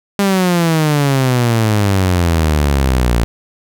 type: exponential sweep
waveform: sawtooth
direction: down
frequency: 202.3 to 56.6 Hz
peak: -7 dBFS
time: 0.19-3.24 s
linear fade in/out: 0 ms
effects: none